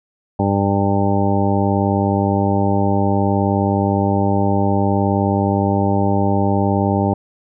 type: harmonic tone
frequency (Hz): 99.4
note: G2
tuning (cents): +25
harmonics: 1 / 2 / 3 / 4 / 5 / 6 / 8 / 9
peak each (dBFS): -19 / -19 / -22 / -24 / -28 / -24 / -22 / -26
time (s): 0.39-7.14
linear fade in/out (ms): 5
effects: none